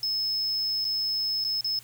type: tone with dropouts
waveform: triangle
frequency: 5200 Hz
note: E8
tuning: 24 cents flat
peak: -24 dBFS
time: 0.03-1.79 s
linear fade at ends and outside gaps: 1 ms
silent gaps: 0.845-0.85 / 1.441-1.448 / 1.609-1.645 s
effects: added 119 Hz sine -56 dBFS peak until 1.83 s + white hiss -52 dBFS RMS until 1.83 s